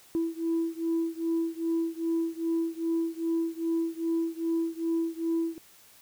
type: beating tone pair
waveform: sine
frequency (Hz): 329.6 / 332.1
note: E4 / E4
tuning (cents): 0 / +13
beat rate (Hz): 2.5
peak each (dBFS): -28 / -29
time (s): 0.15-5.58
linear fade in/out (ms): 0
effects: tanh soft clip ceiling -21 dBFS + white hiss -56 dBFS RMS until 6.01 s